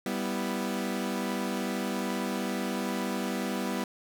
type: chord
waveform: sawtooth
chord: E minor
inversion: first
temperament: equal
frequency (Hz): 196 / 246.9 / 329.6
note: G3 / B3 / E4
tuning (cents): 0 / 0 / 0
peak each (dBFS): -29 / -29 / -33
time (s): 0.06-3.84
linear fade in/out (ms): 2
effects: none